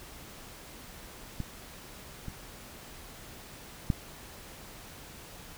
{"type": "clicks", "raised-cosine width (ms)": 5, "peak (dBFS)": [-21, -26, -13], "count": 3, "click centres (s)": [1.403, 2.283, 3.902], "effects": ["pink hiss -48 dBFS RMS until 5.57 s"]}